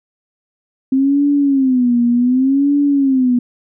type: tone with vibrato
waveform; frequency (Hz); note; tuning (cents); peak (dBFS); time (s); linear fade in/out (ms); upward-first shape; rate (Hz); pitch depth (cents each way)
sine; 261.6; C4; 0; -10; 0.92-3.39; 5; sine; 0.67; 160
effects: none